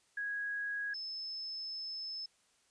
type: tone pair in turn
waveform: sine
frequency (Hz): 1655 / 5233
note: G#6 / E8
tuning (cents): -6 / -14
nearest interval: octave + minor sixth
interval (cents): 1992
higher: second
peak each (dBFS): -35 / -39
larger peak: first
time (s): 0.17-0.94 / 0.94-2.26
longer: second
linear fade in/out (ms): 5
effects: white hiss -71 dBFS RMS until 2.7 s + resampled to 22050 Hz